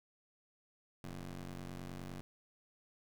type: ring-modulated tone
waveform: 20% pulse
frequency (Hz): 90.2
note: F#2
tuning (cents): -44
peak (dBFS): -36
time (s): 1.04-2.21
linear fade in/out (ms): 0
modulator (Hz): 69.9
effects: none